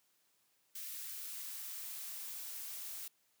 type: noise with high-pass filter sweep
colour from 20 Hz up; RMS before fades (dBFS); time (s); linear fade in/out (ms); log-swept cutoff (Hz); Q
blue; -45; 0.75-3.08; 5; 1700 to 310; 0.86
effects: white hiss -75 dBFS RMS until 3.4 s + high-pass 100 Hz 12 dB/octave